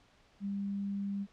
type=tone; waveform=sine; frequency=199.4 Hz; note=G3; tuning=30 cents sharp; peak=-33 dBFS; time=0.4-1.27 s; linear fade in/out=50 ms; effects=pink hiss -65 dBFS RMS until 1.32 s + low-pass 5000 Hz 12 dB/octave